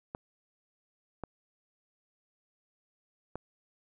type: clicks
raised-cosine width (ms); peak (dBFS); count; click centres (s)
1; -23; 3; 0.149 / 1.237 / 3.356
effects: none